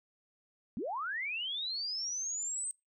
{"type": "linear sweep", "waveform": "sine", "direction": "up", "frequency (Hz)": [181.4, 8340], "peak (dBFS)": -34, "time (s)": [0.77, 2.71], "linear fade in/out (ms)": 0, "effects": ["noise-tail reverb RT60 0.2 s tail -24 dB re dry"]}